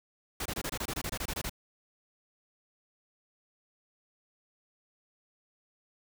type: noise bursts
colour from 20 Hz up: pink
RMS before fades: -35 dBFS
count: 14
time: 0.4-1.496 s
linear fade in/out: 5 ms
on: 56 ms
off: 24 ms
effects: none